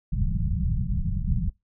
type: low-pass noise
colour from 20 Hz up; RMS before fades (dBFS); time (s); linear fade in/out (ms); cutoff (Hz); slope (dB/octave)
pink; -25; 0.12-1.5; 10; 200; 96
effects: noise-tail reverb RT60 0.2 s tail -23 dB re dry